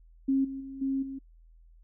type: tone with level steps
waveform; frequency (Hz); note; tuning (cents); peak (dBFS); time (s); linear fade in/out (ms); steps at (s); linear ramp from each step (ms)
sine; 270; C#4; -45; -22 / -34 / -38 / -26 / -35; 0.28-1.19; 10; 0.44 / 0.6 / 0.81 / 1.02; 10
effects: noise-tail reverb RT60 0.1 s tail -26 dB re dry + added 41 Hz sine -53 dBFS peak until 1.83 s